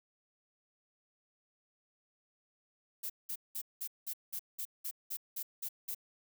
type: noise bursts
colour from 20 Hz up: violet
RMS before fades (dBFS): -39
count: 12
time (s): 3.03-5.948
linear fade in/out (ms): 10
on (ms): 69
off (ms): 190
effects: none